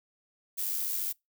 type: noise with amplitude modulation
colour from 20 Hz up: violet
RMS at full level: -30 dBFS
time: 0.57-1.13 s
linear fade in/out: 20 ms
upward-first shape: sine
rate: 94.5 Hz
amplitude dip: 45%
effects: noise-tail reverb RT60 0.2 s tail -26 dB re dry